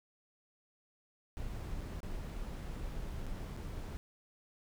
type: noise with dropouts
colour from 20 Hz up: brown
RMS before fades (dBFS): -41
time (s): 1.37-3.97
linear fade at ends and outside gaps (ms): 0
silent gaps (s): 1.808-1.813 / 2.004-2.031 / 3.26-3.266 / 3.565-3.573
effects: none

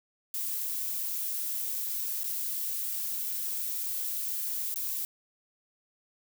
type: noise with dropouts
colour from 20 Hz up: violet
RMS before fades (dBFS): -33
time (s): 0.34-5.05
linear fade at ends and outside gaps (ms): 1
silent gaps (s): 2.234-2.241 / 4.742-4.759
effects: none

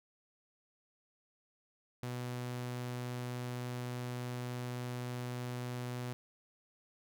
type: tone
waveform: sawtooth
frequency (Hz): 123.47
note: B2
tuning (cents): 0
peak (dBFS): -34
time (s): 2.03-6.13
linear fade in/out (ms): 0
effects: none

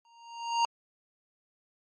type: tone with exponential growth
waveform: square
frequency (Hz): 932.3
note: A#5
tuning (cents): 0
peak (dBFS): -22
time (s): 0.05-0.65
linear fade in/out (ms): 1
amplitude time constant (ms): 130
effects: MP3 32 kbps

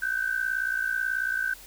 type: tone pair together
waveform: sine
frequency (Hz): 1509.7 / 1568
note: F#6 / G6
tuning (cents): +34 / 0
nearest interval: minor second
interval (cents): 66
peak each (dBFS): -28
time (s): 0.02-1.54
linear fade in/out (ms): 5
effects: added 41 Hz sine -53 dBFS peak until 1.66 s + white hiss -48 dBFS RMS until 1.66 s

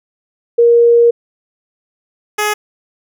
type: tone pair in turn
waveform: sine / 10% pulse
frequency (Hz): 470.8 / 420.6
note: A#4 / G#4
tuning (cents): +17 / +22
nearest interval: major second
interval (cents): 195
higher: first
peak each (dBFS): -5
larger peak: neither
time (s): 0.58-1.11 / 2.38-2.54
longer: first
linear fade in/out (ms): 10
effects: none

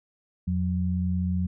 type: tone pair together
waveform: sine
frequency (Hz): 85.8 / 181.97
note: F2 / F#3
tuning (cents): -30 / -29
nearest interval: octave + minor second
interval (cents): 1301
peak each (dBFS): -26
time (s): 0.47-1.47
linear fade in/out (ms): 10
effects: none

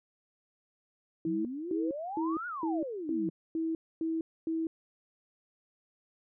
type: tone bursts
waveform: sine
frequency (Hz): 324.5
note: E4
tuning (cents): -27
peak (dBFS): -29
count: 8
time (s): 1.25-4.67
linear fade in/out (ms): 2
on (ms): 200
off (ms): 260
type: exponential two-way sweep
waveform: sine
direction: up then down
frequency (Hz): 164.81 to 1480 to 164.81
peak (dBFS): -35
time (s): 1.26-3.3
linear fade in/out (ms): 10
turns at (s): 2.47
effects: none

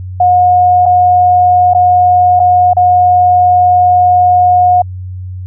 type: tone with dropouts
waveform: sine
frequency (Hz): 721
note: F#5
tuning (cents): -45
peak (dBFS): -4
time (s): 0.2-4.82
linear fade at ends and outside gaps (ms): 5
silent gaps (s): 0.857-0.861 / 1.736-1.747 / 2.395-2.399 / 2.734-2.767
effects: added 92 Hz sine -20 dBFS peak until 5.46 s

